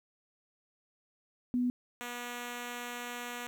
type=tone pair in turn; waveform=sine / 5% pulse; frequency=246.9 / 242.4 Hz; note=B3 / B3; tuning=0 / -32 cents; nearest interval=unison; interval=32 cents; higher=first; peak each=-27 dBFS; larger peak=neither; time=1.54-1.7 / 2.01-3.47 s; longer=second; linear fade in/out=0 ms; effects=11-bit